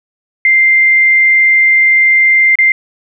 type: tone with dropouts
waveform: sine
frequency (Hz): 2093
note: C7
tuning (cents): 0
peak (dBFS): -5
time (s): 0.45-2.72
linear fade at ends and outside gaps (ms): 2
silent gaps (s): 2.555-2.587
effects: none